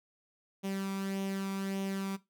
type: tone with flanger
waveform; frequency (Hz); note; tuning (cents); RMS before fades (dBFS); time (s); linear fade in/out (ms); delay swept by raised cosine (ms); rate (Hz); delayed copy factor
sawtooth; 194.5; G3; -13; -36; 0.63-2.17; 20; 0.32 to 0.87; 1.7; +0.5
effects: noise-tail reverb RT60 0.2 s tail -17 dB re dry